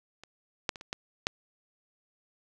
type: clicks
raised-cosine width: 0.2 ms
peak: -29 / -10 / -25 / -27 / -16 / -9 dBFS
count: 6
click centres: 0.236 / 0.692 / 0.758 / 0.811 / 0.929 / 1.269 s
effects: none